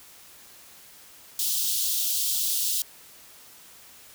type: high-pass noise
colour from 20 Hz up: white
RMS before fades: -26 dBFS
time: 1.39-2.82 s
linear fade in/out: 2 ms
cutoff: 3100 Hz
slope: 48 dB/octave
effects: white hiss -50 dBFS RMS until 4.14 s